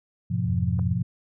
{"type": "chord", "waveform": "sine", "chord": "F diminished", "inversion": "first", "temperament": "just", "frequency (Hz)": [104.77, 125.72, 174.61], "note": ["Ab2", "Cb3", "F3"], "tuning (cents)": [16, 31, 0], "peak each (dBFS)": -27, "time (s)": [0.3, 1.03], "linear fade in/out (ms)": 10}
{"type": "tone", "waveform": "sine", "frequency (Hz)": 87.31, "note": "F2", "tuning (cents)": 0, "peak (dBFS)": -26, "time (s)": [0.44, 0.97], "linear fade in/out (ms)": 50}
{"type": "clicks", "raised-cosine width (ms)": 1, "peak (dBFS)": -28, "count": 2, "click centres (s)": [0.791, 0.795]}
{"effects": []}